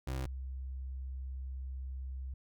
30% pulse / sine tone pair in turn, 65.41 / 65.41 Hz, C2 / C2, 0 / 0 cents, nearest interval unison, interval 0 cents, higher neither, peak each -32 / -38 dBFS, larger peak first, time 0.07-0.26 / 0.26-2.34 s, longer second, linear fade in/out 5 ms, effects none

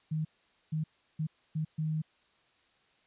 sine tone bursts at uneven times, 156.2 Hz, D#3, 7 cents sharp, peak -29 dBFS, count 5, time 0.11-0.25 / 0.72-0.84 / 1.19-1.27 / 1.55-1.65 / 1.78-2.02 s, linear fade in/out 10 ms, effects white hiss -68 dBFS RMS until 3.06 s + resampled to 8000 Hz

